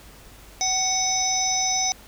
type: harmonic tone with a mistuned harmonic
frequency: 751 Hz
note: F#5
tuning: 26 cents sharp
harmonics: 1 / 3 / 5 / 7 / 8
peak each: -27 / -32 / -33 / -27 / -23 dBFS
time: 0.61-1.92 s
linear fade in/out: 0 ms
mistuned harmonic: 3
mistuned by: -24 cents
effects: added 50 Hz sine -50 dBFS peak until 2.07 s + pink hiss -48 dBFS RMS until 2.07 s